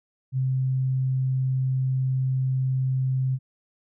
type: tone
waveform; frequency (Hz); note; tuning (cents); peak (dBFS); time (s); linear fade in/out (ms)
sine; 130.81; C3; 0; -21; 0.32-3.39; 50
effects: none